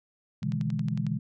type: chord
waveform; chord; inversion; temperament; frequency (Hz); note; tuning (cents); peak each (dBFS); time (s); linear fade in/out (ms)
sine; E dominant seventh; second; equal with one note detuned; 123.47 / 149.23 / 164.81 / 207.7; B2 / D3 / E3 / G#3; 0 / +28 / 0 / 0; -32; 0.42-1.19; 10
type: click train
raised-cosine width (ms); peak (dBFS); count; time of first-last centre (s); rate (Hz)
0.2; -27; 8; 0.43-1.066; 11
effects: none